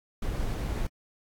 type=noise; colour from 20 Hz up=brown; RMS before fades=-30 dBFS; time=0.22-0.87 s; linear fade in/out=5 ms; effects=AAC 64 kbps